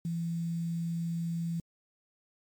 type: tone with quantisation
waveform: sine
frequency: 167.8 Hz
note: E3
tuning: 31 cents sharp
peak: -30 dBFS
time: 0.05-1.6 s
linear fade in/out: 2 ms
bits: 9
effects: MP3 96 kbps

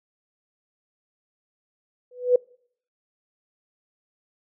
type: tone with exponential growth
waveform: sine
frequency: 495.5 Hz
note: B4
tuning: 6 cents sharp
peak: -10 dBFS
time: 2.11-2.36 s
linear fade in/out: 5 ms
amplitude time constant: 53 ms
effects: noise-tail reverb RT60 0.6 s tail -26 dB re dry

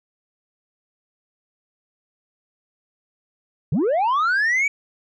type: linear sweep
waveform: sine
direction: up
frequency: 115.8 to 2311 Hz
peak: -14 dBFS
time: 3.72-4.68 s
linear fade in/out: 5 ms
effects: tanh soft clip ceiling -16 dBFS

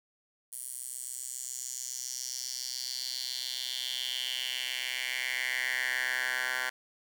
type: tone with high-pass filter sweep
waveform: 10% pulse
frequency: 127.2 Hz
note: C3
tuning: 48 cents flat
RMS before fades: -35 dBFS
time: 0.52-6.7 s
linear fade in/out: 10 ms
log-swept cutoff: 9900 to 1400 Hz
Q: 3.8
effects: none

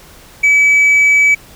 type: tone with tanh clipping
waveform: sine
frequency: 2290 Hz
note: D7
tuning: 44 cents flat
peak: -7 dBFS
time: 0.43-1.35 s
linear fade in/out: 10 ms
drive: 2 dB
effects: pink hiss -40 dBFS RMS until 1.55 s

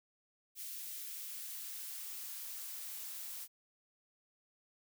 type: noise with high-pass filter sweep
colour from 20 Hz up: blue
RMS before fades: -45 dBFS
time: 0.55-3.48 s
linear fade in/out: 50 ms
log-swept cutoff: 2300 to 420 Hz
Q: 0.8
effects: none

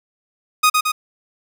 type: tone with echo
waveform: sawtooth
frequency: 1244.5 Hz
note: D#6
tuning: in tune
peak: -7 dBFS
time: 0.63-0.7 s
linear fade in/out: 10 ms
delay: 110 ms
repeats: 2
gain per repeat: -3 dB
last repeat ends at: 0.92 s
effects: none

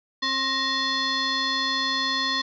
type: tone with frequency modulation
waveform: sine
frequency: 2667 Hz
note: E7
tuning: 20 cents sharp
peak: -22 dBFS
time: 0.22-2.42 s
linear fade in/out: 10 ms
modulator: 800 Hz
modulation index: 2.5
effects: none

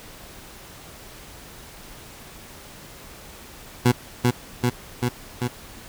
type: tone with echo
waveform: 20% pulse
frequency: 122.7 Hz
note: B2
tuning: 11 cents flat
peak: -9 dBFS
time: 3.85-3.92 s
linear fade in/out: 10 ms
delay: 390 ms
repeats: 4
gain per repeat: -2 dB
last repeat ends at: 5.48 s
effects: pink hiss -43 dBFS RMS until 5.88 s

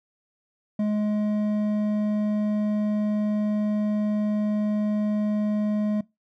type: tone with hard clipping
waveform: triangle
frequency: 210.2 Hz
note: G#3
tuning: 21 cents sharp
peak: -23 dBFS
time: 0.79-6.01 s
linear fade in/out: 5 ms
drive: 10 dB
effects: noise-tail reverb RT60 0.2 s tail -21 dB re dry

